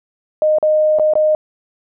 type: tone with dropouts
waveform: sine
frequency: 616 Hz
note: D#5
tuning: 17 cents flat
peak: -10 dBFS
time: 0.42-1.35 s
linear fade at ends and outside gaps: 1 ms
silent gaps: 0.585-0.627 / 0.987-0.996 / 1.136-1.154 s
effects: none